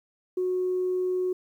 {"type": "tone", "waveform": "sine", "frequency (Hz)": 366.6, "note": "F#4", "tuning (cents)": -16, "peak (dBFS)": -23, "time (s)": [0.37, 1.33], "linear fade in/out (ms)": 5, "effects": ["tanh soft clip ceiling -19 dBFS", "10-bit"]}